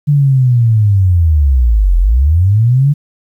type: linear two-way sweep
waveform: sine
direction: down then up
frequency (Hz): 148.4 to 41.2 to 148.4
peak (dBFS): -6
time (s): 0.07-2.94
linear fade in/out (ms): 20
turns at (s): 1.98
effects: 8-bit